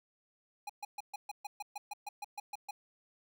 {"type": "tone bursts", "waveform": "square", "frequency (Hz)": 824, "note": "G#5", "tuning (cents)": -14, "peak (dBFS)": -39, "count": 14, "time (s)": [0.67, 2.71], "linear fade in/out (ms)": 5, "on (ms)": 25, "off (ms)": 130, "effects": []}